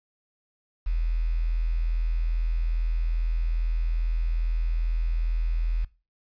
sine tone with quantisation, 41.2 Hz, E1, in tune, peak -22 dBFS, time 0.86-5.85 s, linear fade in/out 10 ms, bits 8, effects noise-tail reverb RT60 0.3 s tail -20 dB re dry + resampled to 11025 Hz

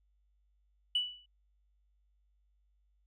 sine tone with exponential decay, 2960 Hz, F#7, in tune, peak -24 dBFS, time 0.95-1.26 s, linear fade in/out 5 ms, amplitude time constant 67 ms, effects tanh soft clip ceiling -22 dBFS + added 50 Hz sine -69 dBFS peak until 3.06 s

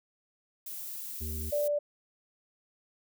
violet noise, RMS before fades -40 dBFS, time 0.66-1.68 s, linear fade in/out 5 ms
harmonic tone, 77.2 Hz, D#2, 13 cents flat, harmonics 1 / 3 / 5, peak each -35 / -45 / -49 dBFS, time 1.2-1.51 s, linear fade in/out 20 ms
sine tone, 586 Hz, D5, 4 cents flat, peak -26 dBFS, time 1.52-1.79 s, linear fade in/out 10 ms
effects none

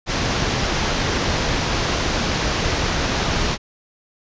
pink low-pass noise, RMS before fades -21 dBFS, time 0.06-3.58 s, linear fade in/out 50 ms, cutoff 6500 Hz, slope 48 dB/octave, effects resampled to 16000 Hz

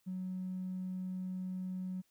triangle tone with tanh clipping, 185 Hz, F#3, in tune, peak -36 dBFS, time 0.06-2.02 s, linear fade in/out 20 ms, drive 1 dB, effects white hiss -75 dBFS RMS until 2.1 s

